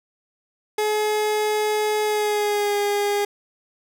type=tone with pitch glide; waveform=30% pulse; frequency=424.8 to 408.9 Hz; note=G#4 to G#4; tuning=+39 to -27 cents; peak=-17 dBFS; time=0.78-3.25 s; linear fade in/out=5 ms; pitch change=-66 cents; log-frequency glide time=2.04-2.77 s; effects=none